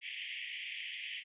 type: band-pass noise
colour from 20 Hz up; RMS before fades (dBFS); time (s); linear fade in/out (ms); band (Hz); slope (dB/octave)
white; -43; 0.01-1.24; 50; 1900 to 3300; 96
effects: resampled to 8000 Hz